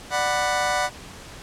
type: chord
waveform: 25% pulse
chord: B minor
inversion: first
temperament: just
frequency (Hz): 592.7 / 740.8 / 987.8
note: D5 / F#5 / B5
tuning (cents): +16 / +2 / 0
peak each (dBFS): -23 / -20 / -23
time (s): 0.1-0.9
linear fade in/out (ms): 50
effects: pink hiss -41 dBFS RMS until 1.42 s + low-pass 9000 Hz 12 dB/octave